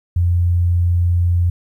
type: tone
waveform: sine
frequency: 87.31 Hz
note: F2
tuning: in tune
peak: -12 dBFS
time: 0.16-1.5 s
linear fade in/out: 5 ms
effects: 9-bit